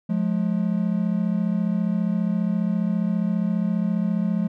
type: tone pair together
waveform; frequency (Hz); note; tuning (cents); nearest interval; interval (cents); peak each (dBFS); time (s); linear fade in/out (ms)
triangle; 177.3 / 212.1; F3 / G#3; +26 / +37; minor third; 311; -21; 0.09-4.48; 10
effects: none